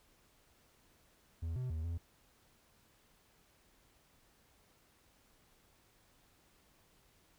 triangle tone with pitch steps, 82.4 / 127.1 / 79.5 / 84.3 Hz, E2 / C3 / D#2 / E2, 0 / -50 / +38 / +39 cents, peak -34 dBFS, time 1.42-1.98 s, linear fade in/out 10 ms, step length 140 ms, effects pink hiss -69 dBFS RMS until 7.38 s

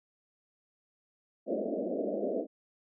white band-pass noise, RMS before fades -33 dBFS, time 1.46-2.47 s, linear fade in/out 50 ms, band 200 to 650 Hz, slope 96 dB/octave, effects none

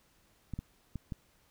clicks, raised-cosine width 5 ms, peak -25 dBFS, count 4, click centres 0.537 / 0.59 / 0.957 / 1.122 s, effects pink hiss -68 dBFS RMS until 1.5 s

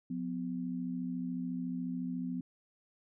sine tone pair together, 178.69 / 252.7 Hz, F3 / B3, +40 / +40 cents, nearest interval tritone, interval 600 cents, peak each -38 / -36 dBFS, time 0.1-2.41 s, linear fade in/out 5 ms, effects none

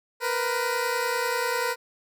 15% pulse tone pair together, 470 / 500.2 Hz, A#4 / B4, +14 / +22 cents, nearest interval minor second, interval 108 cents, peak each -21 dBFS, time 0.2-1.76 s, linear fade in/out 50 ms, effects none

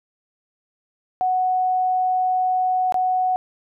sine tone with dropouts, 740 Hz, F#5, in tune, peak -17 dBFS, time 1.21-3.36 s, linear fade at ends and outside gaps 0 ms, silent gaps 2.923-2.943 s, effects none

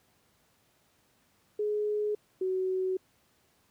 sine tone pair in turn, 420 / 374.2 Hz, G#4 / F#4, +19 / +20 cents, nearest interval major second, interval 199 cents, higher first, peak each -27 dBFS, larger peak neither, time 1.59-2.15 / 2.41-2.97 s, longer neither, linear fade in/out 5 ms, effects pink hiss -68 dBFS RMS until 3.7 s + high-pass 80 Hz 12 dB/octave

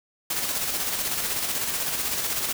white noise with tremolo, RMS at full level -26 dBFS, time 0.3-2.53 s, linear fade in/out 5 ms, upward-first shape square, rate 16 Hz, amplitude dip 35%, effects none

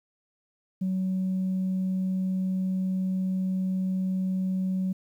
sine tone, 187.3 Hz, F#3, 21 cents sharp, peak -23 dBFS, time 0.81-4.93 s, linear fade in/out 10 ms, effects tanh soft clip ceiling -22 dBFS + 10-bit

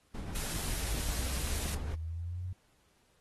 brown noise with tremolo, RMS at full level -38 dBFS, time 0.14-1.95 s, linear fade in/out 10 ms, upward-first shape square, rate 7.5 Hz, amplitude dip 25%
white noise, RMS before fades -39 dBFS, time 0.35-1.75 s, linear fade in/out 5 ms
sine linear sweep, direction up, 50.5 to 92.5 Hz, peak -35 dBFS, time 0.75-2.53 s, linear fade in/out 5 ms
effects pink hiss -70 dBFS RMS until 3.2 s + AAC 32 kbps

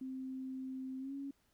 sine tone with pitch glide, 261.6 to 277 Hz, C4 to C#4, 0 to -1 cents, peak -40 dBFS, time 0.01-1.31 s, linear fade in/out 5 ms, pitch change +99 cents, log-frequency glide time 0.99-1.14 s, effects pink hiss -75 dBFS RMS until 1.53 s

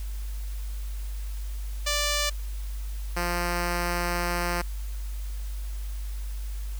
5% pulse tone pair in turn, 587.3 / 174.61 Hz, D5 / F3, 0 / 0 cents, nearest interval octave + major sixth, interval 2100 cents, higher first, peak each -13 / -15 dBFS, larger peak first, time 1.86-2.3 / 3.16-4.62 s, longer second, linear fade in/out 10 ms, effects added 50 Hz sine -30 dBFS peak until 6.79 s + white hiss -49 dBFS RMS until 6.79 s

